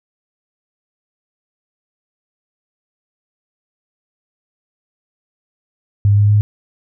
sine tone with pitch steps, 101.7 / 103.06 / 104.44 Hz, G#2 / G#2 / G#2, -36 / -13 / +10 cents, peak -8 dBFS, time 6.05-6.41 s, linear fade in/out 0 ms, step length 120 ms, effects none

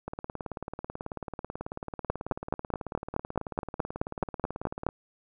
two click trains, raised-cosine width 1 ms, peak -12 / -21 dBFS, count 14 / 89, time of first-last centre 2.1-4.866 / 0.08-4.889 s, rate 4.7 / 18.3 Hz, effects none

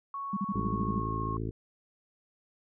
sine tone with pitch glide, 1108.7 to 1082.8 Hz, C#6 to C#6, 0 to -41 cents, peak -34 dBFS, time 0.14-1.37 s, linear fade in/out 2 ms, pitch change -41 cents, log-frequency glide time 0.58-1.21 s
sine tone bursts, 198.3 Hz, G3, 20 cents sharp, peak -28 dBFS, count 9, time 0.33-0.992 s, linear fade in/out 5 ms, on 38 ms, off 40 ms
harmonic tone, 54.7 Hz, A1, 9 cents flat, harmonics 1 / 2 / 3 / 4 / 5 / 6 / 7 / 8, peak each -38 / -35 / -41 / -44 / -41 / -42 / -42 / -45 dBFS, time 0.54-1.51 s, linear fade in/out 10 ms
effects none

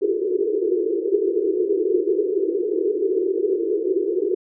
pink band-pass noise, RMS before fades -21 dBFS, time 0.01-4.35 s, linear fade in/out 10 ms, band 340 to 450 Hz, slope 96 dB/octave, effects none

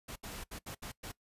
pink noise bursts at uneven times, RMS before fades -44 dBFS, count 6, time 0.08-0.16 / 0.23-0.44 / 0.51-0.59 / 0.66-0.75 / 0.82-0.92 / 1.03-1.12 s, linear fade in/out 10 ms, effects noise-tail reverb RT60 0.1 s tail -20 dB re dry + resampled to 32000 Hz

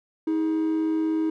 triangle tone pair together, 318.1 / 414.5 Hz, D#4 / G#4, +38 / -3 cents, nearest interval perfect fourth, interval 459 cents, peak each -19 / -31 dBFS, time 0.27-1.3 s, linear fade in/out 5 ms, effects tanh soft clip ceiling -15 dBFS

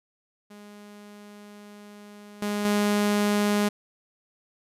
sawtooth tone with level steps, 206.6 Hz, G#3, 9 cents flat, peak -40 / -22 / -17 dBFS, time 0.5-3.69 s, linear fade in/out 10 ms, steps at 2.42 / 2.65 s, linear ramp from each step 2 ms, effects resampled to 32000 Hz

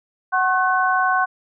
sine tone cluster, 746 / 1085 / 1506 Hz, F#5 / C#6 / F#6, +14 / -37 / +30 cents, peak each -20 dBFS, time 0.32-1.26 s, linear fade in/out 20 ms, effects none

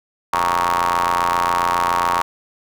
sawtooth ring-modulated tone, 87.31 Hz, F2, in tune, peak -9 dBFS, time 0.33-2.22 s, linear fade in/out 0 ms, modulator 1020 Hz, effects none

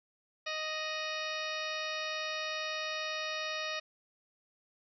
harmonic tone with a mistuned harmonic, 622.3 Hz, D#5, in tune, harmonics 1 / 2 / 3 / 4 / 5 / 6 / 7 / 8 / 9, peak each -41 / -42 / -41 / -41 / -46 / -43 / -47 / -48 / -48 dBFS, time 0.46-3.8 s, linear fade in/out 10 ms, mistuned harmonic 5, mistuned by -93 cents, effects none

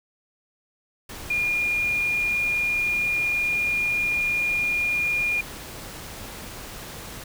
sine tone in noise, 2423 Hz, D#7, 47 cents flat, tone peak -21 dBFS, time 1.3-5.41 s, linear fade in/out 5 ms, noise pink, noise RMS -38 dBFS, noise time 1.09-7.24 s, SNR +14 dB, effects none

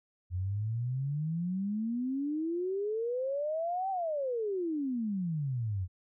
sine exponential two-way sweep, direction up then down, 87.31 to 784 to 87.31 Hz, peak -30 dBFS, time 0.3-5.88 s, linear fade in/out 50 ms, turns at 3.9 s, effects none

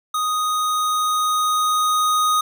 square tone with level ramp, 1244.5 Hz, D#6, in tune, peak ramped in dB -20 to -16 dBFS, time 0.14-2.41 s, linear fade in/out 5 ms, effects none

